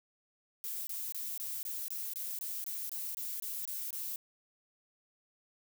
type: noise bursts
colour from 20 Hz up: violet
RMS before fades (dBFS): -39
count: 14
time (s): 0.64-4.159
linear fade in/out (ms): 0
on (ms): 230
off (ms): 23
effects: none